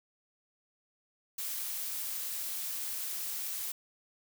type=noise; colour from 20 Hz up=blue; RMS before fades=-37 dBFS; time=1.38-3.72 s; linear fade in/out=5 ms; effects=none